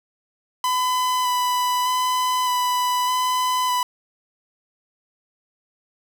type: tone with vibrato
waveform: 45% pulse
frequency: 1000 Hz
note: B5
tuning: 21 cents sharp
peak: -19 dBFS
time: 0.64-3.83 s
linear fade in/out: 2 ms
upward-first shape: square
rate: 0.82 Hz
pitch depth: 12 cents each way
effects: none